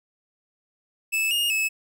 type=tone with pitch steps; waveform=45% pulse; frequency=2619 / 2843 / 2596 Hz; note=E7 / F7 / E7; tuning=-12 / +30 / -27 cents; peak=-21 dBFS; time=1.12-1.69 s; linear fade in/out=20 ms; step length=190 ms; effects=none